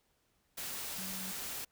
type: tone in noise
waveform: sine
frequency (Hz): 188.6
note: F#3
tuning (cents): +33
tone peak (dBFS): -45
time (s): 0.98-1.32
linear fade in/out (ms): 10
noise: white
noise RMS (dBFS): -41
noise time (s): 0.57-1.65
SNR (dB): -7
effects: pink hiss -75 dBFS RMS until 1.71 s